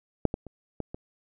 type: clicks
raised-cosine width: 2 ms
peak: -7 / -16 / -28 / -18 / -23 dBFS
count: 5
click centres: 0.253 / 0.341 / 0.467 / 0.803 / 0.945 s
effects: none